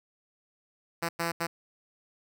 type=tone bursts at uneven times; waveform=5% pulse; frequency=168.3 Hz; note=E3; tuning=36 cents sharp; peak=-17 dBFS; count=3; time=1.02-1.09 / 1.19-1.32 / 1.4-1.47 s; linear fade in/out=10 ms; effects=none